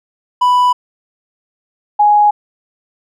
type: tone pair in turn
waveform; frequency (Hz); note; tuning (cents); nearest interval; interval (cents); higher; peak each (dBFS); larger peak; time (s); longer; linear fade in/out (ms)
triangle / sine; 990 / 832.5; B5 / G#5; +4 / +4; minor third; 300; first; -6; neither; 0.41-0.73 / 1.99-2.31; neither; 10
effects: none